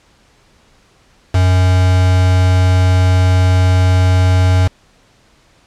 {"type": "tone with quantisation", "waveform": "triangle", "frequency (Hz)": 92, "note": "F#2", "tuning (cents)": -9, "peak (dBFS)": -6, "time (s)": [1.34, 4.68], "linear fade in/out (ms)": 10, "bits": 3, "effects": ["pink hiss -51 dBFS RMS until 5.66 s", "low-pass 7000 Hz 12 dB/octave"]}